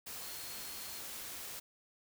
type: tone in noise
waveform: sine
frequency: 4272 Hz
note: C8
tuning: 35 cents sharp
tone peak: -53 dBFS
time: 0.21-1 s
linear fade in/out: 10 ms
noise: white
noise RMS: -45 dBFS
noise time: 0.06-1.6 s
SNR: -11 dB
effects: none